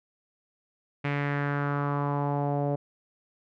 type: tone with low-pass filter sweep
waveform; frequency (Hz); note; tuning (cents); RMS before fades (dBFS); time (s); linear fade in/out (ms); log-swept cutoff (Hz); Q
sawtooth; 143.4; D3; -41; -28; 1.04-2.76; 10; 2300 to 610; 3.1
effects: none